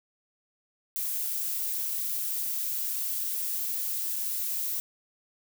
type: noise with dropouts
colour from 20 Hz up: violet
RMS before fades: -31 dBFS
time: 0.96-4.8 s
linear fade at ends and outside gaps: 0 ms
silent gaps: 4.158-4.162 s
effects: none